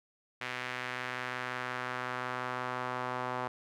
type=tone with band-pass filter sweep; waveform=sawtooth; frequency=125.6 Hz; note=B2; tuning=30 cents sharp; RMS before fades=-37 dBFS; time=0.41-3.48 s; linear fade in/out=5 ms; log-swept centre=2100 to 1000 Hz; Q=1.6; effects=none